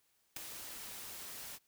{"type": "noise with ADSR envelope", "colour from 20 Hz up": "white", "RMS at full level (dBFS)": -39, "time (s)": [0.36, 1.59], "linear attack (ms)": 5, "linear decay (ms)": 10, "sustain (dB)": -8, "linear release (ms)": 45, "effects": ["white hiss -75 dBFS RMS until 1.67 s"]}